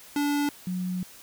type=tone pair in turn; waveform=square / sine; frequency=289.3 / 182.25 Hz; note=D4 / F#3; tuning=-26 / -26 cents; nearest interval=minor sixth; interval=800 cents; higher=first; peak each=-24 / -27 dBFS; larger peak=first; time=0.16-0.49 / 0.67-1.03 s; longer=second; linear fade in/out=2 ms; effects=white hiss -49 dBFS RMS until 1.22 s